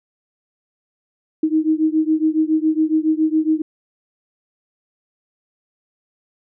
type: beating tone pair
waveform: sine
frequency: 311.1 / 318.3 Hz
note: D#4 / D#4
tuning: 0 / +39 cents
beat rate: 7.2 Hz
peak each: -17 / -18 dBFS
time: 1.43-3.62 s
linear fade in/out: 5 ms
effects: none